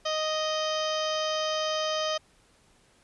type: harmonic tone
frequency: 622.3 Hz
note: D#5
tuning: in tune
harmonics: 1 / 2 / 3 / 4 / 5 / 6 / 7 / 8 / 9 / 10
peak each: -29 / -33 / -40 / -43 / -34 / -41 / -47 / -38 / -46 / -43 dBFS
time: 0.05-2.18 s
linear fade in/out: 10 ms
effects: pink hiss -62 dBFS RMS until 3.03 s + resampled to 24000 Hz